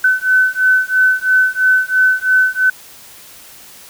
sine beating tone pair, 1513 / 1516 Hz, F#6 / F#6, +38 / +42 cents, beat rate 3 Hz, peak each -13 dBFS, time 0.04-2.7 s, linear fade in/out 5 ms, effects white hiss -39 dBFS RMS until 3.89 s

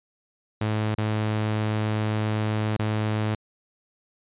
sawtooth tone with dropouts, 107.6 Hz, A2, 38 cents flat, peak -19 dBFS, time 0.61-3.35 s, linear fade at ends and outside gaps 5 ms, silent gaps 0.949-0.98 / 2.767-2.793 s, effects resampled to 8000 Hz

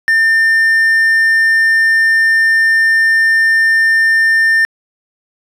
triangle tone, 1800 Hz, A6, 39 cents sharp, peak -6 dBFS, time 0.08-4.65 s, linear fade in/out 0 ms, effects resampled to 32000 Hz

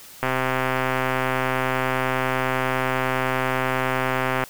click train, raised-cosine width 0.5 ms, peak -7 dBFS, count 548, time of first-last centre 0.23-4.438 s, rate 130 Hz, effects white hiss -44 dBFS RMS until 4.49 s

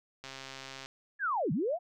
click train, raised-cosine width 0.2 ms, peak -26 dBFS, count 84, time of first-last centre 0.24-0.859 s, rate 134 Hz
sine linear two-way sweep, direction down then up, 1739 to 132.8 to 745 Hz, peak -28 dBFS, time 1.19-1.79 s, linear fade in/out 50 ms, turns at 1.52 s
effects none

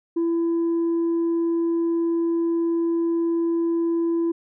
sine tone, 335.2 Hz, E4, 29 cents sharp, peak -17 dBFS, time 0.16-4.32 s, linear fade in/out 10 ms, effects tanh soft clip ceiling -18 dBFS

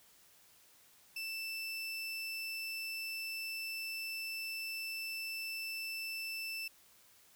30% pulse tone, 2657 Hz, E7, 13 cents sharp, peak -36 dBFS, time 1.16-6.68 s, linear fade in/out 5 ms, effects white hiss -64 dBFS RMS until 7.35 s

